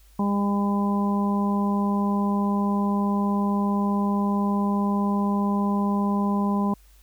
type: harmonic tone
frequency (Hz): 201.7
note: G3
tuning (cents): +50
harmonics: 1 / 2 / 3 / 4 / 5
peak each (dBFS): -21 / -33 / -36 / -33 / -30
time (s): 0.19-6.74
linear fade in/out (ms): 5
effects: added 50 Hz sine -51 dBFS peak until 7.02 s + white hiss -60 dBFS RMS until 7.02 s